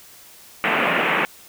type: band-pass noise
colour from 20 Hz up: white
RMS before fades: -20 dBFS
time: 0.64-1.25 s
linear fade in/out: 0 ms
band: 160 to 2700 Hz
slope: 48 dB/octave
effects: white hiss -46 dBFS RMS until 1.48 s